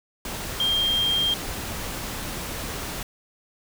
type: tone in noise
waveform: sine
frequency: 3199 Hz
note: G7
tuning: 34 cents sharp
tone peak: -20 dBFS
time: 0.6-1.34 s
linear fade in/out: 2 ms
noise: pink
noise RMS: -32 dBFS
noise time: 0.25-3.03 s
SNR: +9 dB
effects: none